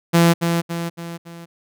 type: tone with echo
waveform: sawtooth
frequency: 169.1 Hz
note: E3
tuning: 44 cents sharp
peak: -7 dBFS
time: 0.13-0.34 s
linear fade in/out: 20 ms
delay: 280 ms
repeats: 4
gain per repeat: -6 dB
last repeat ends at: 1.46 s
effects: none